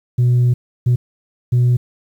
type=tone bursts at uneven times; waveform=sine; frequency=122.9 Hz; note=B2; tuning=8 cents flat; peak=-8 dBFS; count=3; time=0.18-0.54 / 0.86-0.96 / 1.52-1.77 s; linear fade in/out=10 ms; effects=tanh soft clip ceiling -9 dBFS + 8-bit